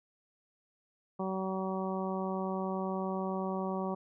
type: harmonic tone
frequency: 189.5 Hz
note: F#3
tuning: 42 cents sharp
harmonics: 1 / 2 / 3 / 4 / 5 / 6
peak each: -35 / -38 / -40 / -41 / -42 / -43 dBFS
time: 1.19-3.95 s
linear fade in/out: 10 ms
effects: none